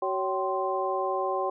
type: tone cluster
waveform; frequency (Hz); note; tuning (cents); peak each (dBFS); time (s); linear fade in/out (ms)
sine; 377.6 / 558 / 769 / 1045; F#4 / C#5 / G5 / C6; +35 / +11 / -33 / -2; -31; 0.02-1.5; 5
effects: none